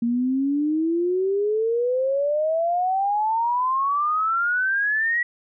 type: exponential sweep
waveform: sine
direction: up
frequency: 231.4 to 1939 Hz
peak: -19 dBFS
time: 0.02-5.23 s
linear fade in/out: 5 ms
effects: none